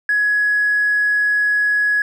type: tone with tanh clipping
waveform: triangle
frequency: 1678 Hz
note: G#6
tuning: 17 cents sharp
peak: -13 dBFS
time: 0.09-2.02 s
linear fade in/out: 2 ms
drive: 1 dB
effects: none